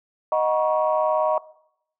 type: chord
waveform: sine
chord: D# minor seventh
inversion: none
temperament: equal with one note detuned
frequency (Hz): 622.3 / 740 / 954.7 / 1108.7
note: D#5 / F#5 / A#5 / C#6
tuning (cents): 0 / 0 / +41 / 0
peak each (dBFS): -20 / -26 / -24 / -26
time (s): 0.32-1.38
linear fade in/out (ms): 2
effects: noise-tail reverb RT60 0.7 s tail -19 dB re dry + tanh soft clip ceiling -8 dBFS